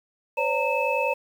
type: tone cluster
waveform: sine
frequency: 516 / 566 / 919 / 2604 Hz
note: C5 / C#5 / A#5 / E7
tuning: -24 / +36 / -25 / -22 cents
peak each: -27 dBFS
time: 0.37-1.14 s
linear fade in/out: 10 ms
effects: 8-bit